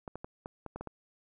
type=clicks; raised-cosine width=1 ms; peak=-26 dBFS; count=8; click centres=0.078 / 0.156 / 0.245 / 0.459 / 0.663 / 0.76 / 0.81 / 0.873 s; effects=none